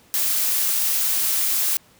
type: noise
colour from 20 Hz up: blue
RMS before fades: -21 dBFS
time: 0.14-1.77 s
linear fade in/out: 0 ms
effects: pink hiss -54 dBFS RMS until 1.99 s + high-pass 80 Hz 12 dB/octave